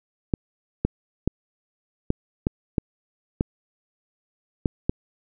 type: clicks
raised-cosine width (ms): 3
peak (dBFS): -7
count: 9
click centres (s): 0.338 / 0.85 / 1.276 / 2.104 / 2.469 / 2.782 / 3.409 / 4.658 / 4.895
effects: none